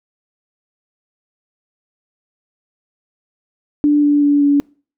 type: tone with pitch steps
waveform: sine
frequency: 293.7 / 291 / 288.3 / 285.7 Hz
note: D4 / D4 / D4 / D4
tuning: 0 / -16 / -32 / -48 cents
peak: -9 dBFS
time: 3.84-4.6 s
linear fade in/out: 0 ms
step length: 190 ms
effects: noise-tail reverb RT60 0.4 s tail -26 dB re dry